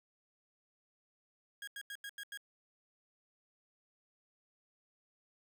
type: tone bursts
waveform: 30% pulse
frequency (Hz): 1639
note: G#6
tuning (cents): -23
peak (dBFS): -40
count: 6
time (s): 1.62-2.374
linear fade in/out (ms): 2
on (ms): 54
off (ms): 86
effects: none